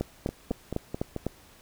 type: two click trains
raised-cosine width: 2 ms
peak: -18 / -14 dBFS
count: 5 / 6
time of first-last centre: 0.29-1.163 / 0.01-1.266 s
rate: 4.58 / 3.98 Hz
effects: pink hiss -55 dBFS RMS until 1.61 s